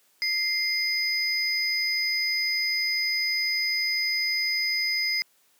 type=tone pair together; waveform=triangle; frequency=2093 / 4994 Hz; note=C7 / D#8; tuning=0 / +6 cents; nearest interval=octave + minor third; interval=1506 cents; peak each=-25 dBFS; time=0.22-5.22 s; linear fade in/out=0 ms; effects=white hiss -64 dBFS RMS until 5.59 s + high-pass 200 Hz 12 dB/octave